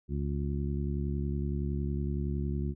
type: harmonic tone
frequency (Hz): 70.8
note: C#2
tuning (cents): +37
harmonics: 1 / 2 / 3 / 4 / 5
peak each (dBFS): -32 / -34 / -37 / -44 / -41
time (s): 0.08-2.75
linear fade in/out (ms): 50
effects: none